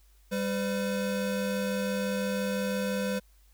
square tone pair together, 197.63 / 507 Hz, G3 / B4, +14 / +45 cents, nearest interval octave + major third, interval 1631 cents, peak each -31 / -32 dBFS, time 0.31-3.2 s, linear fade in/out 20 ms, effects added 50 Hz sine -57 dBFS peak until 3.53 s + white hiss -67 dBFS RMS until 3.53 s

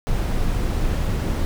brown noise, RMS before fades -21 dBFS, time 0.07-1.45 s, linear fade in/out 0 ms, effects none

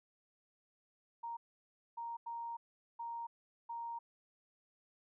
sine tone bursts at uneven times, 932.3 Hz, A#5, in tune, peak -40 dBFS, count 5, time 1.23-1.37 / 1.97-2.17 / 2.26-2.57 / 2.99-3.27 / 3.69-3.99 s, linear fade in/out 10 ms, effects none

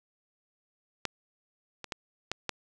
clicks, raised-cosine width 0.2 ms, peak -12 / -22 / -16 / -13 / -13 dBFS, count 5, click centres 1.053 / 1.843 / 1.922 / 2.316 / 2.493 s, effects none

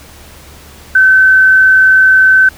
sine tone with frequency modulation, 1531 Hz, G6, 41 cents flat, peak -3 dBFS, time 0.95-2.49 s, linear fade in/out 5 ms, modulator 42.6 Hz, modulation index 0.22, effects added 73 Hz sine -38 dBFS peak until 2.57 s + pink hiss -37 dBFS RMS until 2.57 s

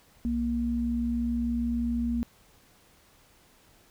sine tone pair together, 62.46 / 235.8 Hz, B1 / A#3, +20 / +20 cents, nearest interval octave + major seventh, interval 2300 cents, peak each -33 / -26 dBFS, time 0.25-2.23 s, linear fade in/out 0 ms, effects pink hiss -60 dBFS RMS until 3.9 s

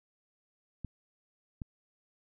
clicks, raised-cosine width 5 ms, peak -26 dBFS, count 2, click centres 0.847 / 1.618 s, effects none

